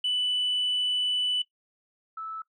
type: tone pair in turn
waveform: sine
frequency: 2982 / 1310.4 Hz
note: F#7 / E6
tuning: +13 / -11 cents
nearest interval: octave + major second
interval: 1424 cents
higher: first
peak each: -23 / -33 dBFS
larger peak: first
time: 0.04-1.42 / 2.17-2.42 s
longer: first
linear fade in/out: 5 ms
effects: noise-tail reverb RT60 0.1 s tail -18 dB re dry + tanh soft clip ceiling -21 dBFS